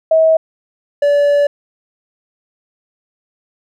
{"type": "tone pair in turn", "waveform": ["sine", "triangle"], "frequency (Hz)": [642, 576.1], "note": ["E5", "D5"], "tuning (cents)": [-46, -33], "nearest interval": "major second", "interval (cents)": 187, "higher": "first", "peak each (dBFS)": -7, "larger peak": "neither", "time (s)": [[0.11, 0.37], [1.02, 1.47]], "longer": "second", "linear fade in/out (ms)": 5, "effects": []}